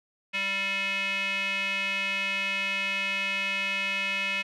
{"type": "tone with band-pass filter", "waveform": "square", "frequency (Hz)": 196, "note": "G3", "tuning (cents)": 0, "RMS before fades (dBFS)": -29, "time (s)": [0.33, 4.43], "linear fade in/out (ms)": 20, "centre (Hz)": 2500, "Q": 5.9, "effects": []}